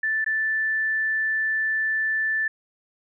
sine tone with dropouts, 1760 Hz, A6, in tune, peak -21 dBFS, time 0.03-2.48 s, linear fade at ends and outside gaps 5 ms, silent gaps 0.245-0.262 s, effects none

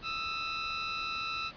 15% pulse tone pair together, 1254 / 1328.2 Hz, D#6 / E6, +13 / +13 cents, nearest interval minor second, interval 100 cents, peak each -35 / -27 dBFS, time 0.02-1.52 s, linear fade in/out 50 ms, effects pink hiss -51 dBFS RMS until 1.56 s + resampled to 11025 Hz

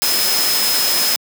sine tone in noise, 5120 Hz, D#8, 49 cents sharp, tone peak -18 dBFS, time 0.02-1.16 s, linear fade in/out 0 ms, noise white, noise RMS -18 dBFS, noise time 0.02-1.16 s, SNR -3 dB, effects high-pass 200 Hz 12 dB/octave

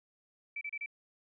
sine tone bursts, 2317 Hz, D7, 24 cents flat, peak -36 dBFS, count 4, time 0.56-0.861 s, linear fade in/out 5 ms, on 52 ms, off 31 ms, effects none

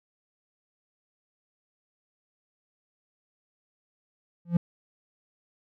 triangle tone with exponential growth, 172 Hz, F3, 26 cents flat, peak -13 dBFS, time 4.45-4.57 s, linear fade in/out 5 ms, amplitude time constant 25 ms, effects none

